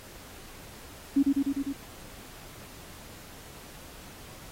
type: tone with echo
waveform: sine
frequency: 277.2 Hz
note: C#4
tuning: in tune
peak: -18 dBFS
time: 1.16-1.23 s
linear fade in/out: 10 ms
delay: 100 ms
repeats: 5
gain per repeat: -2 dB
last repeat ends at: 1.73 s
effects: pink hiss -48 dBFS RMS until 4.51 s + AAC 48 kbps